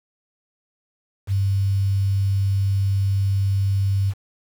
sine tone with quantisation, 98 Hz, G2, in tune, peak -17 dBFS, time 1.27-4.14 s, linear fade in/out 50 ms, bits 7, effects none

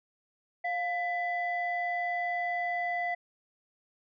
sine tone pair together, 703.8 / 1996 Hz, F5 / B6, +13 / +18 cents, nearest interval octave + tritone, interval 1805 cents, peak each -30 / -32 dBFS, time 0.64-3.15 s, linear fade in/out 10 ms, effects tanh soft clip ceiling -22 dBFS

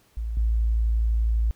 sine tone with level steps, 56 Hz, A1, 31 cents sharp, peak -26 / -19 dBFS, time 0.17-1.51 s, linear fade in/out 0 ms, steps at 0.37 s, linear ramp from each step 2 ms, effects pink hiss -61 dBFS RMS until 1.55 s

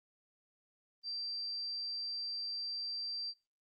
sine tone, 4699 Hz, D8, in tune, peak -37 dBFS, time 1.03-3.34 s, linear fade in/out 50 ms, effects noise-tail reverb RT60 0.3 s tail -26 dB re dry + Opus 24 kbps

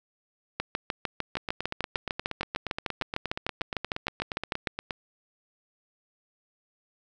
two click trains, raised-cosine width 0.3 ms, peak -15 / -12 dBFS, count 31 / 28, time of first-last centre 1.37-4.908 / 0.6-4.672 s, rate 8.48 / 6.63 Hz, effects none

